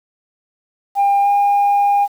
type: tone with pitch glide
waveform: sine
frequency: 801 to 809.4 Hz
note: G5 to G#5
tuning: +37 to -45 cents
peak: -9 dBFS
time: 0.95-2.08 s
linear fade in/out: 50 ms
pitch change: +18 cents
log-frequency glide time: 1.22-1.28 s
effects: tanh soft clip ceiling -9 dBFS + 7-bit

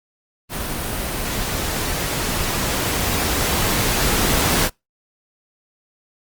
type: noise with level ramp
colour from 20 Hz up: pink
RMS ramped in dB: -26 to -17 dBFS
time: 0.49-4.7 s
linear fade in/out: 50 ms
effects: noise-tail reverb RT60 0.2 s tail -26 dB re dry + Opus 32 kbps

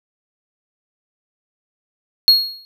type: tone with exponential decay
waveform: triangle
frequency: 4300 Hz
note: C8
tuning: 47 cents sharp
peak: -3 dBFS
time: 2.28-2.65 s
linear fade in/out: 0 ms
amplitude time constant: 80 ms
effects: none

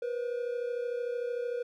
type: tone pair together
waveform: triangle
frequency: 480 / 513.3 Hz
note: B4 / C5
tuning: -49 / -33 cents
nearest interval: minor second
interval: 116 cents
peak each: -30 / -36 dBFS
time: 0.02-1.63 s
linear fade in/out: 5 ms
effects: none

